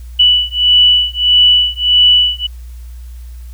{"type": "beating tone pair", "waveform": "sine", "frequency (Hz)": [2960, 2961.6], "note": ["F#7", "F#7"], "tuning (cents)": [0, 1], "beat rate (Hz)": 1.6, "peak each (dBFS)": -10, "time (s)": [0.19, 2.47], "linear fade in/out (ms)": 10, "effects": ["added 60 Hz sine -27 dBFS peak until 3.53 s", "white hiss -49 dBFS RMS until 3.53 s"]}